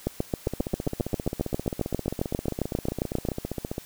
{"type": "two click trains", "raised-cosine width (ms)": 2, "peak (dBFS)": [-11, -16], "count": [25, 51], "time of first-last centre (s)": [[0.07, 3.287], [0.47, 3.781]], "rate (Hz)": [7.46, 15.1], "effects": ["white hiss -48 dBFS RMS until 3.85 s"]}